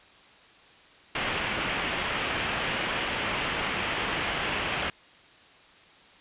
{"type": "low-pass noise", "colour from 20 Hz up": "white", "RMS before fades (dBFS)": -30, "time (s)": [1.15, 4.9], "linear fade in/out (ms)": 2, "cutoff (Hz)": 3200, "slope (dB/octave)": 48, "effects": ["white hiss -54 dBFS RMS until 6.2 s", "resampled to 8000 Hz"]}